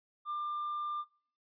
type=tone with tanh clipping; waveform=triangle; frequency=1194 Hz; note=D6; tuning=28 cents sharp; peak=-34 dBFS; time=0.25-1.05 s; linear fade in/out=50 ms; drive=6 dB; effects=noise-tail reverb RT60 0.6 s tail -26 dB re dry + resampled to 11025 Hz